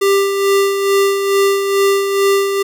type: tone with tremolo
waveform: square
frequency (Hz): 395.4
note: G4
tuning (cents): +15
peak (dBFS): -10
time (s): 0.01-2.63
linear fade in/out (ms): 10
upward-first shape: sine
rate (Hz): 2.3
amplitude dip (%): 50
effects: none